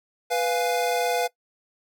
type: chord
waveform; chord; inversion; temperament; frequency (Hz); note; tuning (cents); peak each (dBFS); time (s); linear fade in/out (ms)
square; F diminished; second; equal; 493.9 / 698.5 / 830.6; Cb5 / F5 / Ab5; 0 / 0 / 0; -26 / -26 / -31; 0.3-1.28; 20
effects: noise-tail reverb RT60 0.1 s tail -20 dB re dry